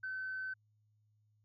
sine tone, 1527 Hz, G6, 46 cents flat, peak -37 dBFS, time 0.03-0.54 s, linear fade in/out 10 ms, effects tanh soft clip ceiling -33 dBFS + added 106 Hz sine -70 dBFS peak until 1.44 s

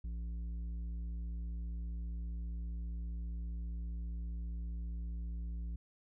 sine tone with tanh clipping, 57.5 Hz, A#1, 23 cents flat, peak -39 dBFS, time 0.04-5.76 s, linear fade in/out 5 ms, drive 8 dB, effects none

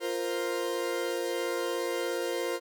40% pulse chord, F suspended fourth, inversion none, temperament equal, 349.2 / 466.2 / 523.3 Hz, F4 / Bb4 / C5, 0 / 0 / 0 cents, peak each -33 dBFS, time 0-2.6 s, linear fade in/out 50 ms, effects none

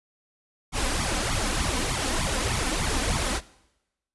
pink noise with flanger, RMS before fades -26 dBFS, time 0.72-3.41 s, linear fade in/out 50 ms, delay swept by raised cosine 0.87 to 3.97 ms, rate 3.3 Hz, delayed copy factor +0.9, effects noise-tail reverb RT60 0.9 s tail -20 dB re dry + resampled to 24000 Hz

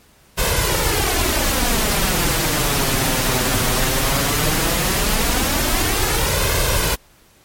pink noise with flanger, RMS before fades -18 dBFS, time 0.37-6.96 s, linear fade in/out 20 ms, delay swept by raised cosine 1.9 to 7.9 ms, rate 0.16 Hz, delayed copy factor +0.6, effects pink hiss -52 dBFS RMS until 7.44 s + MP3 64 kbps

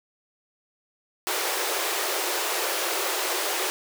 pink high-pass noise, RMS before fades -27 dBFS, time 1.27-3.7 s, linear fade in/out 0 ms, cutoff 340 Hz, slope 96 dB/octave, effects none

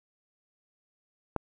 click, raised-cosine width 1 ms, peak -14 dBFS, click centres 1.363 s, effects none

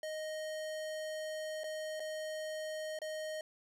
square tone with dropouts, 622.3 Hz, D#5, in tune, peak -39 dBFS, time 0.03-3.41 s, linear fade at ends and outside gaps 2 ms, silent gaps 1.635-1.641 / 1.997-2.002 / 2.989-3.017 s, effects low-pass 11000 Hz 12 dB/octave + 13-bit

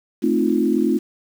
sine chord, F dominant seventh, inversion first, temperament equal, 220 / 261.6 / 311.1 / 349.2 Hz, A3 / C4 / Eb4 / F4, 0 / 0 / 0 / 0 cents, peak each -21 dBFS, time 0.22-0.99 s, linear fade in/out 20 ms, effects 7-bit

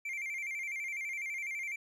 triangle tone with vibrato, 2222 Hz, C#7, 4 cents sharp, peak -34 dBFS, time 0.05-1.76 s, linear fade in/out 5 ms, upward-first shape square, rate 12 Hz, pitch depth 82 cents each way, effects none

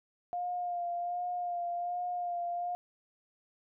sine tone with vibrato, 705 Hz, F5, 16 cents sharp, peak -32 dBFS, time 0.33-2.75 s, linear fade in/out 0 ms, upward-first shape sine, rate 1.3 Hz, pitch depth 24 cents each way, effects none

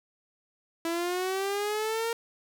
sawtooth linear sweep, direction up, 329.6 to 465.1 Hz, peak -24 dBFS, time 0.85-2.13 s, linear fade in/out 2 ms, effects none

